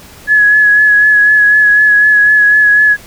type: tone with vibrato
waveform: sine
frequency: 1692 Hz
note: G#6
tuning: 32 cents sharp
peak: -4 dBFS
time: 0.27-2.97 s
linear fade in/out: 50 ms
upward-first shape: sine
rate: 4 Hz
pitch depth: 24 cents each way
effects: pink hiss -36 dBFS RMS until 3.06 s